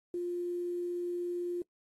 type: tone with quantisation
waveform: sine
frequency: 351.3 Hz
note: F4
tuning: 10 cents sharp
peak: -32 dBFS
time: 0.14-1.62 s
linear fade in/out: 2 ms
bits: 10
effects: noise-tail reverb RT60 0.1 s tail -23 dB re dry + AAC 32 kbps